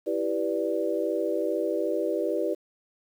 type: chord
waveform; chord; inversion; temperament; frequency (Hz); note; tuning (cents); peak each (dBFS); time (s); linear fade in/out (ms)
sine; E minor seventh; none; equal; 329.6 / 392 / 493.9 / 587.3; E4 / G4 / B4 / D5; 0 / 0 / 0 / 0; -30; 0.06-2.55; 20
effects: 9-bit